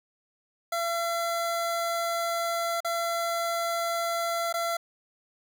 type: tone with dropouts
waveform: 25% pulse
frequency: 678 Hz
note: E5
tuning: 49 cents sharp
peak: -23 dBFS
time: 0.72-4.77 s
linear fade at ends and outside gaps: 5 ms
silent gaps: 2.805-2.846 / 4.527-4.539 s
effects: none